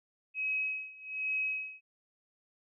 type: tone with tremolo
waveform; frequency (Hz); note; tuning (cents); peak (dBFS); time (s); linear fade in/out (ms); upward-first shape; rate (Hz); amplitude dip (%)
sine; 2549; D#7; +41; -29; 0.34-1.81; 50; sine; 1.2; 90
effects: none